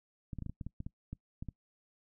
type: clicks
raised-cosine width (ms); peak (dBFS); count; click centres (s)
5; -28; 12; 0.332 / 0.387 / 0.423 / 0.463 / 0.496 / 0.612 / 0.666 / 0.804 / 0.865 / 1.13 / 1.425 / 1.487
effects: noise-tail reverb RT60 0.1 s tail -23 dB re dry